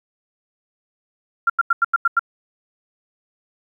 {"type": "tone bursts", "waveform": "sine", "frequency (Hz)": 1381, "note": "F6", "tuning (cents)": -20, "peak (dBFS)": -12, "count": 7, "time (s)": [1.47, 2.194], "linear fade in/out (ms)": 5, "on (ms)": 28, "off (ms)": 88, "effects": ["9-bit"]}